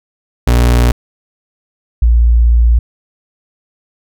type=tone pair in turn; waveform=35% pulse / sine; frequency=60.2 / 58.22 Hz; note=B1 / A#1; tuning=-44 / -2 cents; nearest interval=minor second; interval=58 cents; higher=first; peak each=-5 dBFS; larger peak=neither; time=0.47-0.92 / 2.02-2.79 s; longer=second; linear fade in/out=5 ms; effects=none